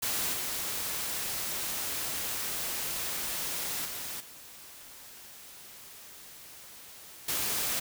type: noise with level steps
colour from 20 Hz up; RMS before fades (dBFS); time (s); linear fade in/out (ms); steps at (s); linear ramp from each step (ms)
white; -31 / -34 / -38 / -49 / -31; 0.02-7.8; 10; 0.33 / 3.85 / 4.2 / 7.28; 5
effects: none